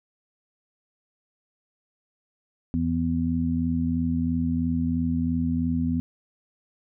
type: harmonic tone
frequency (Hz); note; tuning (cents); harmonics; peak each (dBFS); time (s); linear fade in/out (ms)
83; E2; +12; 1 / 2 / 3; -29 / -28 / -24; 2.74-6; 0
effects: none